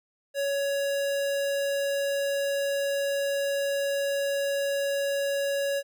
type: tone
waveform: square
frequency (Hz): 559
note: C#5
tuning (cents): +14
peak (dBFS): -26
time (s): 0.34-5.83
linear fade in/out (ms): 50
effects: none